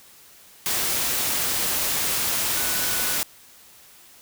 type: tone in noise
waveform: sine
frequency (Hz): 1480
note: F#6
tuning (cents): 0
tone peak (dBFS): -35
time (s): 2.57-3.17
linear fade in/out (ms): 0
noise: white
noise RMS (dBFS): -24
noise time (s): 0.66-3.23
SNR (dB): -14
effects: white hiss -50 dBFS RMS until 4.21 s